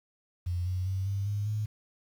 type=tone with pitch steps; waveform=sine; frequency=88.4 / 91.78 / 95.29 / 98.94 / 102.72 / 106.66 Hz; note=F2 / F#2 / G2 / G2 / G#2 / G#2; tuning=+22 / -14 / -49 / +17 / -19 / +47 cents; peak=-28 dBFS; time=0.46-1.66 s; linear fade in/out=10 ms; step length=200 ms; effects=9-bit